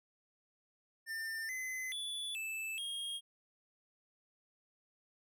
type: tone with pitch steps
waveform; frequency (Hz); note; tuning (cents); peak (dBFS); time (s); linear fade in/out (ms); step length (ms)
square; 1797 / 2037 / 3448 / 2632 / 3252; A6 / C7 / A7 / E7 / G#7; +36 / -47 / -36 / -3 / -37; -39; 1.06-3.21; 50; 430
effects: none